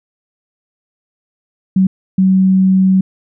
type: tone bursts at uneven times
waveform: sine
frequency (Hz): 189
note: F#3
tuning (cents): +37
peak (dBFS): -7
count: 2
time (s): 1.76-1.87 / 2.18-3.01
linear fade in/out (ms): 5
effects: none